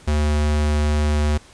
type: tone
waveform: square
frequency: 74.8 Hz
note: D2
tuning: 32 cents sharp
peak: -17 dBFS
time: 0.07-1.38 s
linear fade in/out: 10 ms
effects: pink hiss -47 dBFS RMS until 1.53 s + resampled to 22050 Hz